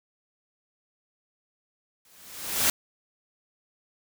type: noise with exponential growth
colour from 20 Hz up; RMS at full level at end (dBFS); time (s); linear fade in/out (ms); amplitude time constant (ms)
white; -20; 2.05-2.7; 2; 140
effects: none